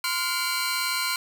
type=tone cluster; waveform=sawtooth; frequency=1035 / 1410 / 2299 / 4102 Hz; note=C6 / F6 / D7 / C8; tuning=-19 / +16 / -37 / -35 cents; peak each=-27 dBFS; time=0.04-1.16 s; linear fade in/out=2 ms; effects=none